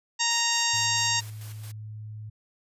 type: harmonic tone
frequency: 930 Hz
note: A#5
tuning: 4 cents flat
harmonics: 1 / 2 / 3 / 4 / 5 / 6 / 7 / 8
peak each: -31 / -31 / -31 / -31 / -31 / -31 / -31 / -31 dBFS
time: 0.19-1.21 s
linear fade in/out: 20 ms
type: noise with tremolo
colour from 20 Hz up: white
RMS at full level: -46 dBFS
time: 0.3-1.72 s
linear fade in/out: 10 ms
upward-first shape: square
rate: 4.5 Hz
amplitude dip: 55%
type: tone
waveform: sine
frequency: 107.4 Hz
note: A2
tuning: 41 cents flat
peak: -36 dBFS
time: 0.73-2.3 s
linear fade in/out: 10 ms
effects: resampled to 32000 Hz